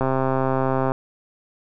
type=click train; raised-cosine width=1 ms; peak=-8 dBFS; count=121; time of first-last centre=0.01-0.919 s; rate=132 Hz; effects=none